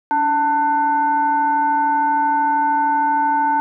sine tone with frequency modulation, 891 Hz, A5, 22 cents sharp, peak -14 dBFS, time 0.11-3.6 s, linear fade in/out 0 ms, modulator 605 Hz, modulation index 0.5, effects none

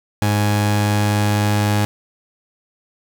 sawtooth tone pair together, 103.83 / 415.3 Hz, G#2 / G#4, 0 / 0 cents, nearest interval 2 octaves, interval 2400 cents, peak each -11 / -19 dBFS, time 0.22-1.85 s, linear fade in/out 0 ms, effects none

